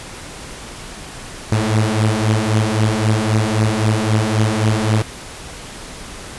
sawtooth beating tone pair, 106.9 / 110.7 Hz, A2 / A2, -49 / +11 cents, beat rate 3.8 Hz, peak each -13 dBFS, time 1.52-5.02 s, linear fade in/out 0 ms, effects pink hiss -33 dBFS RMS until 6.38 s + resampled to 24000 Hz

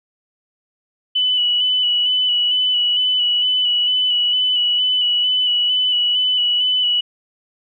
sine tone with vibrato, 2971 Hz, F#7, 6 cents sharp, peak -14 dBFS, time 1.15-7.01 s, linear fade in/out 10 ms, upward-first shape square, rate 2.2 Hz, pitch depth 19 cents each way, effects none

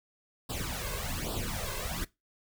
pink noise with flanger, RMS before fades -35 dBFS, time 0.49-2.05 s, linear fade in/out 10 ms, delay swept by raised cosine 0.23 to 1.93 ms, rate 1.2 Hz, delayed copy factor +0.85, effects noise-tail reverb RT60 0.2 s tail -20 dB re dry

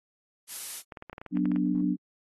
blue noise, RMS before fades -36 dBFS, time 0.47-0.83 s, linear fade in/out 50 ms
clicks, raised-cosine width 0.5 ms, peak -26 dBFS, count 12, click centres 0.922 / 0.972 / 1.024 / 1.097 / 1.13 / 1.181 / 1.215 / 1.263 / 1.371 / 1.456 / 1.517 / 1.561 s
sine chord, B minor, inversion second, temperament equal, 185 / 246.9 / 293.7 Hz, F#3 / B3 / D4, 0 / 0 / 0 cents, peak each -28 / -29 / -27 dBFS, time 1.31-1.97 s, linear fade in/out 50 ms
effects AAC 32 kbps

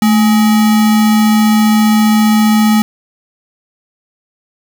sine tone with sample-and-hold, 217.5 Hz, A3, 20 cents flat, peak -6 dBFS, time 0.02-2.82 s, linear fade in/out 2 ms, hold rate 1050 Hz, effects none

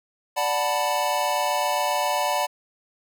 square chord, B minor seventh, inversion first, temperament equal, 587.3 / 740 / 880 / 987.8 Hz, D5 / F#5 / A5 / B5, 0 / 0 / 0 / 0 cents, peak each -28 dBFS, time 0.36-2.47 s, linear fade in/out 20 ms, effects none

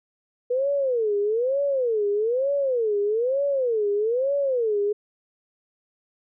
sine tone with vibrato, 480 Hz, B4, 49 cents flat, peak -20 dBFS, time 0.5-4.93 s, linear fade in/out 10 ms, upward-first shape sine, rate 1.1 Hz, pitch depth 290 cents each way, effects none

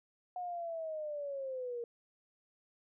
sine linear sweep, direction down, 728 to 466.2 Hz, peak -37 dBFS, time 0.36-1.84 s, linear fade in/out 2 ms, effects none

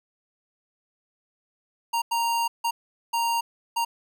square tone bursts at uneven times, 931 Hz, A#5, 2 cents flat, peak -23 dBFS, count 5, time 1.93-2.02 / 2.11-2.48 / 2.64-2.71 / 3.13-3.41 / 3.76-3.85 s, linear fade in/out 10 ms, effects none

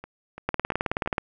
two click trains, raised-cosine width 0.5 ms, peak -23 / -9 dBFS, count 4 / 14, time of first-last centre 0.04-1.06 / 0.49-1.181 s, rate 2.94 / 18.8 Hz, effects none

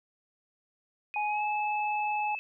sine tone with pitch glide, 2489 to 2614 Hz, D#7 to E7, 0 to -15 cents, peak -34 dBFS, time 1.14-2.39 s, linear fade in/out 0 ms, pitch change +85 cents, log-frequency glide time 1.27-1.43 s
sine tone, 839 Hz, G#5, 17 cents sharp, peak -28 dBFS, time 1.16-2.35 s, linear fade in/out 2 ms
effects none

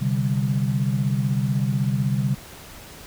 sine chord, C suspended second, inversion none, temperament equal, 130.81 / 146.83 / 196 Hz, C3 / D3 / G3, 0 / 0 / 0 cents, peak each -22 / -25 / -25 dBFS, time 0.01-2.35 s, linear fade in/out 10 ms, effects pink hiss -42 dBFS RMS until 3.06 s

